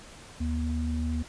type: tone pair together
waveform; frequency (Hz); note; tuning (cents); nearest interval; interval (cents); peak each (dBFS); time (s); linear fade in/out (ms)
sine; 75.6 / 240; D#2 / B3; -49 / -49; octave + minor sixth; 2000; -28 / -31; 0.4-1.23; 10
effects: pink hiss -48 dBFS RMS until 1.28 s + resampled to 22050 Hz